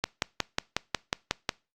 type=click train; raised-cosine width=0.2 ms; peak=-7 dBFS; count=9; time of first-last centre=0.04-1.492 s; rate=5.51 Hz; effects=noise-tail reverb RT60 0.3 s tail -24 dB re dry + Opus 48 kbps